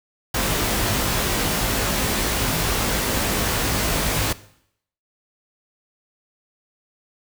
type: noise with comb filter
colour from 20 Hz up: pink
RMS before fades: -22 dBFS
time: 0.34-4.33 s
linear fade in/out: 5 ms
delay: 19 ms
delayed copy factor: +0.7
effects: noise-tail reverb RT60 0.7 s tail -18 dB re dry